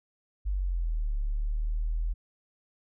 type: exponential two-way sweep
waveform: sine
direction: down then up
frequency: 50.2 to 35.69 to 41.29 Hz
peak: -26 dBFS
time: 0.45-2.14 s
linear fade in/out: 20 ms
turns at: 1.16 s
effects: none